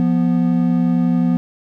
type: tone pair together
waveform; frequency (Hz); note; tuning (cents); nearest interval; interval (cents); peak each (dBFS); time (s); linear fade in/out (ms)
triangle; 174.61 / 245.9; F3 / B3; 0 / -7; tritone; 593; -14; 0-1.37; 0
effects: none